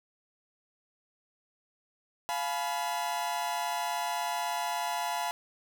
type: chord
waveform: 40% pulse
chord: F diminished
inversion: none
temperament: equal with one note detuned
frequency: 698.5 / 851.5 / 987.8 Hz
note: F5 / Ab5 / Cb6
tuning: 0 / +43 / 0 cents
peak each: -34 dBFS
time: 2.29-5.31 s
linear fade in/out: 0 ms
effects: none